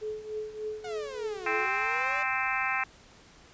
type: tone with tremolo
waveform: sine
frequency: 429.4 Hz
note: A4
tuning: 42 cents flat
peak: -30 dBFS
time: 0.01-1.67 s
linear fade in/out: 20 ms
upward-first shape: triangle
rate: 3.4 Hz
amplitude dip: 80%
type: exponential two-way sweep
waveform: sawtooth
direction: down then up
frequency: 740 to 329.6 to 602 Hz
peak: -35 dBFS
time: 0.84-2.23 s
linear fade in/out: 5 ms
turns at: 1.51 s
type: harmonic tone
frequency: 261.6 Hz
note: C4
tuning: in tune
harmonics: 3 / 4 / 5 / 6 / 7 / 8 / 9 / 10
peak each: -35 / -35 / -35 / -35 / -35 / -35 / -35 / -35 dBFS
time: 1.46-2.84 s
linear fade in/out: 5 ms
effects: pink hiss -55 dBFS RMS until 3.53 s + resampled to 16000 Hz